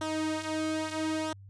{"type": "tone with flanger", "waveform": "sawtooth", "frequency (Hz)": 313.7, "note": "D#4", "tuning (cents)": 14, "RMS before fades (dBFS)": -32, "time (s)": [0.01, 1.33], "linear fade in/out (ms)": 5, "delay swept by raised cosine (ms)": [0.42, 4.32], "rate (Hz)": 0.76, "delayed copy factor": -0.65, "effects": ["added 98 Hz sine -47 dBFS peak until 1.49 s", "resampled to 22050 Hz"]}